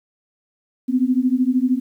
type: beating tone pair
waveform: sine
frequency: 248.3 / 261.3 Hz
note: B3 / C4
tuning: +9 / -2 cents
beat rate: 13 Hz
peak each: -18 dBFS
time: 0.88-1.8 s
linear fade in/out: 20 ms
effects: 9-bit